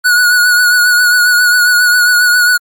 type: tone with vibrato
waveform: square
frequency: 1462 Hz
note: F#6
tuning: 21 cents flat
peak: -7 dBFS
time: 0.04-2.58 s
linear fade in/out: 20 ms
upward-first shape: triangle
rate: 7.4 Hz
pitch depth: 40 cents each way
effects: Opus 48 kbps